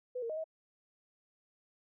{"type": "tone with pitch steps", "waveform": "sine", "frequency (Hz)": [500, 461.6, 623, 639], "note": ["B4", "A#4", "D#5", "D#5"], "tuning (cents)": [21, -17, 2, 46], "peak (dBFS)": -35, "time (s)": [0.15, 0.442], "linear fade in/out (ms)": 10, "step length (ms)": 73, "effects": []}